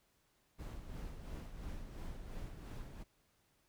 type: noise with tremolo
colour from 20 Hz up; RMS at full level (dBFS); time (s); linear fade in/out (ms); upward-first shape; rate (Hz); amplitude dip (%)
brown; -44; 0.58-3.04; 20; sine; 2.9; 50
effects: pink hiss -75 dBFS RMS until 3.68 s